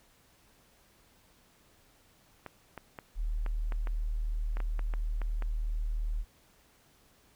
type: clicks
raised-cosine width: 0.5 ms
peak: -26 dBFS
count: 12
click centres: 2.463 / 2.777 / 2.988 / 3.463 / 3.722 / 3.872 / 4.57 / 4.603 / 4.793 / 4.938 / 5.217 / 5.423 s
type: tone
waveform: sine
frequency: 38.56 Hz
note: D#1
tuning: 15 cents flat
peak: -29 dBFS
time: 3.15-6.25 s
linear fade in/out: 50 ms
effects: pink hiss -64 dBFS RMS until 7.35 s